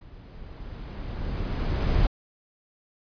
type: noise with level ramp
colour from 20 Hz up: brown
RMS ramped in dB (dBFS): -47 to -21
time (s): 0.01-2.07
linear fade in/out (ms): 5
effects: resampled to 11025 Hz